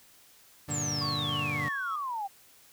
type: chord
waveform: 30% pulse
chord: G minor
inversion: none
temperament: just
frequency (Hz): 98 / 117.6 / 147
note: G2 / Bb2 / D3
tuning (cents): 0 / +16 / +2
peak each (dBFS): -38 / -37 / -32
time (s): 0.68-1.69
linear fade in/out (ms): 10
type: exponential sweep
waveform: sine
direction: down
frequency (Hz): 7830 to 766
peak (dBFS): -31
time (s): 0.7-2.28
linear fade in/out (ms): 20
type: tone with tremolo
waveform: triangle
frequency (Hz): 1109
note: C#6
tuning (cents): 0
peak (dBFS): -32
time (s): 1.01-1.96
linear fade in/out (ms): 5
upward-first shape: sine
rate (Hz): 3.4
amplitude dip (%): 45
effects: white hiss -58 dBFS RMS until 2.72 s